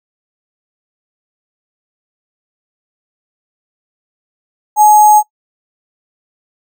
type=tone with sample-and-hold; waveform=sine; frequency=845 Hz; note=G#5; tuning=30 cents sharp; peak=-3 dBFS; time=4.76-5.23 s; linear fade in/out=50 ms; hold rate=7350 Hz; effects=noise-tail reverb RT60 0.1 s tail -21 dB re dry